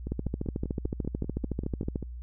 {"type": "two click trains", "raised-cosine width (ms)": 3, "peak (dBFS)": [-17, -22], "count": [26, 11], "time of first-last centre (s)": [[0.12, 1.958], [0.07, 2.027]], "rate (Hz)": [13.6, 5.11], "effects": ["added 60 Hz sine -37 dBFS peak until 2.22 s"]}